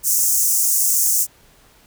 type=high-pass noise; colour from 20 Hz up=pink; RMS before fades=-17 dBFS; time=0.03-1.27 s; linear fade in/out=50 ms; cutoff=6100 Hz; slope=48 dB/octave; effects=pink hiss -52 dBFS RMS until 1.86 s